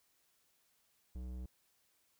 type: tone with low-pass filter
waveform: square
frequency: 62.3 Hz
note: B1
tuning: 16 cents sharp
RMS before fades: -44 dBFS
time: 1.15-1.46 s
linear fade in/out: 5 ms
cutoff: 390 Hz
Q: 0.5
effects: white hiss -75 dBFS RMS until 2.19 s